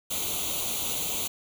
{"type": "noise with comb filter", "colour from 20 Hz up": "white", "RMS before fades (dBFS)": -30, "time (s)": [0.1, 1.28], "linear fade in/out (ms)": 10, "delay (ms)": 0.29, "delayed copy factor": 0.85, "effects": []}